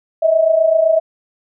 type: tone pair together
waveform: sine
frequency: 622.3 / 650.1 Hz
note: D#5 / E5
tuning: 0 / -24 cents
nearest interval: minor second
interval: 76 cents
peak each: -16 / -11 dBFS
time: 0.22-1 s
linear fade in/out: 10 ms
effects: none

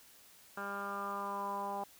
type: tone with low-pass filter sweep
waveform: 10% pulse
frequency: 200 Hz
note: G3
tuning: 35 cents sharp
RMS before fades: -39 dBFS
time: 0.57-1.84 s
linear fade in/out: 5 ms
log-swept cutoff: 1500 to 870 Hz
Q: 5.4
effects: white hiss -60 dBFS RMS until 1.99 s

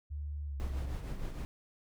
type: tone with pitch glide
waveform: sine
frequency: 73.42 to 67.33 Hz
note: D2 to C#2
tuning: 0 to -50 cents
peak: -36 dBFS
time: 0.1-0.97 s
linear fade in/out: 20 ms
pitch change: -150 cents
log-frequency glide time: 0.46-0.61 s
type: noise with tremolo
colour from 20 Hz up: brown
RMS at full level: -37 dBFS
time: 0.6-1.45 s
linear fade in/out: 0 ms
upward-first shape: triangle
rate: 6.5 Hz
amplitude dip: 55%
effects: none

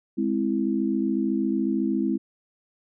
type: chord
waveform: sine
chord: Ab augmented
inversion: none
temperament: equal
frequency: 207.7 / 261.6 / 329.6 Hz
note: Ab3 / C4 / E4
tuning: 0 / 0 / 0 cents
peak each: -26 dBFS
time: 0.17-2.18 s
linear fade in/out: 20 ms
effects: none

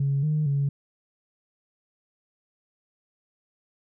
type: tone with pitch steps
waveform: sine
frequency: 139 / 152.6 / 140.6 Hz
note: C#3 / D#3 / C#3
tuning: +5 / -33 / +25 cents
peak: -20 dBFS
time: 0-0.69 s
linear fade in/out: 5 ms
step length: 230 ms
effects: tanh soft clip ceiling -17 dBFS

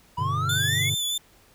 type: exponential sweep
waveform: triangle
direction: up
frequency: 960 to 2232 Hz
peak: -24 dBFS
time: 0.17-0.9 s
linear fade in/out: 10 ms
type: chord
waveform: triangle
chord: G major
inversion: none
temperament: equal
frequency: 98 / 123.47 / 146.83 Hz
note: G2 / B2 / D3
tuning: 0 / 0 / 0 cents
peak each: -28 / -28 / -28 dBFS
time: 0.18-0.95 s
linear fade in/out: 10 ms
type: tone with vibrato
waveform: sawtooth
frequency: 3497 Hz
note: A7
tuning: 11 cents flat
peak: -22 dBFS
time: 0.49-1.18 s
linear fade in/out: 5 ms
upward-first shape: sine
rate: 4.8 Hz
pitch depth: 33 cents each way
effects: pink hiss -57 dBFS RMS until 1.54 s

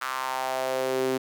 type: tone with high-pass filter sweep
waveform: sawtooth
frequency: 130.81 Hz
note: C3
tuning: in tune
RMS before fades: -28 dBFS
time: 0.01-1.18 s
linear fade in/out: 10 ms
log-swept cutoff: 1300 to 320 Hz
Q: 3.5
effects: none

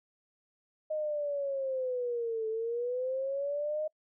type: linear two-way sweep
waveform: sine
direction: down then up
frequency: 622.3 to 437.3 to 622.3 Hz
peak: -30 dBFS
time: 0.9-3.88 s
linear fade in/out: 10 ms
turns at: 2.48 s
effects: noise-tail reverb RT60 0.1 s tail -26 dB re dry

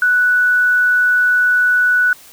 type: tone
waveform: sine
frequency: 1480 Hz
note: F#6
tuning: in tune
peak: -10 dBFS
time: 0.02-2.13 s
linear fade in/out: 2 ms
effects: white hiss -42 dBFS RMS until 2.32 s

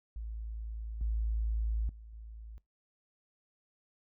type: tone with level steps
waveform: sine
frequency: 55 Hz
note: A1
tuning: in tune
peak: -37 / -29 / -47 / -44 dBFS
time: 0.16-2.58 s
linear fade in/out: 0 ms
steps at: 1.01 / 1.89 / 2.13 s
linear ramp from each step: 2 ms
effects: noise-tail reverb RT60 0.2 s tail -22 dB re dry

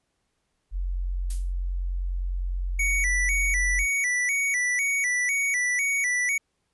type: tone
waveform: sine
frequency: 44.83 Hz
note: F1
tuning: 46 cents sharp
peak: -25 dBFS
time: 0.71-3.87 s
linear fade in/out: 50 ms
type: noise with exponential decay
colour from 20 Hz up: violet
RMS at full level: -30 dBFS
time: 1.3-1.53 s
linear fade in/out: 5 ms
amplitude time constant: 49 ms
type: tone with vibrato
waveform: square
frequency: 2100 Hz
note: C7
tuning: 6 cents sharp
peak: -23 dBFS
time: 2.79-6.38 s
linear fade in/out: 5 ms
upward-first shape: square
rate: 2 Hz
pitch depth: 110 cents each way
effects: pink hiss -75 dBFS RMS until 6.73 s + resampled to 24000 Hz

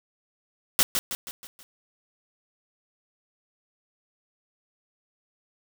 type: noise with echo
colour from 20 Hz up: white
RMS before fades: -19 dBFS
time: 0.79-0.83 s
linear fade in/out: 0 ms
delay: 160 ms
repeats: 5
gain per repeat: -6 dB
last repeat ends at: 1.63 s
effects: none

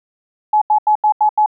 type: tone bursts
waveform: sine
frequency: 850 Hz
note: G#5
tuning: 40 cents sharp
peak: -9 dBFS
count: 6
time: 0.53-1.461 s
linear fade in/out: 5 ms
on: 86 ms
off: 83 ms
effects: none

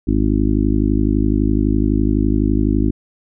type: harmonic tone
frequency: 51.91 Hz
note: G#1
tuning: in tune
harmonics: 1 / 2 / 3 / 4 / 5 / 6 / 7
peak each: -18 / -21 / -29 / -22 / -19 / -20 / -27 dBFS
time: 0.07-2.91 s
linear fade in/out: 10 ms
effects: none

